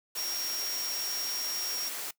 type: tone in noise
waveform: sine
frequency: 5588 Hz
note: F8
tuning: in tune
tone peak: -33 dBFS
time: 0.17-1.89 s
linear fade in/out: 5 ms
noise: white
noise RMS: -37 dBFS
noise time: 0.15-2.11 s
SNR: +1 dB
effects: noise-tail reverb RT60 0.1 s tail -20 dB re dry + high-pass 300 Hz 12 dB/octave